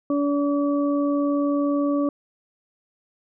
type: harmonic tone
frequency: 286.4 Hz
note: D4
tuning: 43 cents flat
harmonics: 1 / 2 / 4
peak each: -20 / -26 / -32 dBFS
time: 0.1-2.09 s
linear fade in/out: 2 ms
effects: none